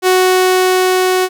sawtooth tone with level ramp, 370 Hz, F#4, in tune, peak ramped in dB -4 to -7 dBFS, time 0.02-1.29 s, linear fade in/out 50 ms, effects none

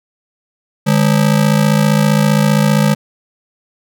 square ring-modulated tone, 177.5 Hz, F3, 28 cents sharp, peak -7 dBFS, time 0.86-2.95 s, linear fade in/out 20 ms, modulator 27.6 Hz, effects none

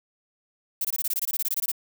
violet noise bursts, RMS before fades -26 dBFS, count 16, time 0.81-1.717 s, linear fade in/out 5 ms, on 37 ms, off 21 ms, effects none

